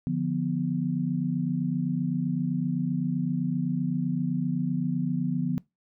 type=chord; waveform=sine; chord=B diminished; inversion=first; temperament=equal; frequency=146.83 / 174.61 / 246.9 Hz; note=D3 / F3 / B3; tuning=0 / 0 / 0 cents; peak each=-30 / -28 / -29 dBFS; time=0.07-5.58 s; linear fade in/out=0 ms; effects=noise-tail reverb RT60 0.2 s tail -22 dB re dry